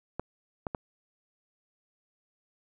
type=clicks; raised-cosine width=1 ms; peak=-18 dBFS; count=3; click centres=0.196 / 0.668 / 0.748 s; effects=none